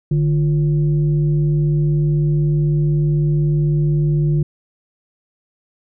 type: tone with frequency modulation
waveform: sine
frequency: 150 Hz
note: D3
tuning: 37 cents sharp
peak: -13 dBFS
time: 0.11-4.43 s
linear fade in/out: 5 ms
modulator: 198 Hz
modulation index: 0.43
effects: none